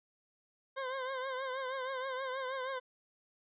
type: tone with vibrato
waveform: 20% pulse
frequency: 523.3 Hz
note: C5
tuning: in tune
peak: -31 dBFS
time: 0.76-2.8 s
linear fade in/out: 20 ms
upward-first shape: triangle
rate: 6.3 Hz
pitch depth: 77 cents each way
effects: resampled to 8000 Hz